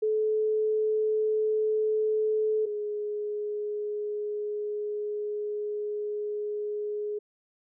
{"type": "tone pair in turn", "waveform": "sine", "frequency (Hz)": [431.9, 418.2], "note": ["A4", "G#4"], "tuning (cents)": [-32, 12], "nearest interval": "minor second", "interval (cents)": 56, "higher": "first", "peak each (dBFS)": [-23, -29], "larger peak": "first", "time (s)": [[0.02, 2.66], [2.66, 7.19]], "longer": "second", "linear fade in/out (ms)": 10, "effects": []}